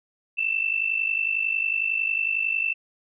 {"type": "tone pair together", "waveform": "sine", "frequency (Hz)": [2637, 2688], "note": ["E7", "E7"], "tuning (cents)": [0, 33], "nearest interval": "unison", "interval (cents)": 33, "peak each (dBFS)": -25, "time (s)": [0.37, 2.74], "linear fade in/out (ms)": 20, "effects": []}